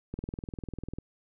click train, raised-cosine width 3 ms, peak -23 dBFS, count 18, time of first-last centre 0.14-0.986 s, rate 20.1 Hz, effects none

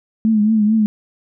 sine tone with vibrato, 215.4 Hz, A3, 37 cents flat, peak -11 dBFS, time 0.25-0.86 s, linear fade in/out 0 ms, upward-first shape triangle, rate 4.5 Hz, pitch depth 77 cents each way, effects none

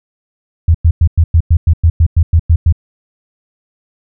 sine tone bursts, 82.4 Hz, E2, in tune, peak -4 dBFS, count 13, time 0.68-2.725 s, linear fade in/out 5 ms, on 65 ms, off 100 ms, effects none

